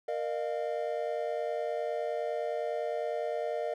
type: chord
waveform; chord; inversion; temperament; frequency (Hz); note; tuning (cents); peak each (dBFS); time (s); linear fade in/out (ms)
triangle; Bb suspended fourth; none; equal with one note detuned; 466.2 / 608.7 / 698.5; Bb4 / Eb5 / F5; 0 / -38 / 0; -33 / -32 / -35; 0.08-3.74; 5
effects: none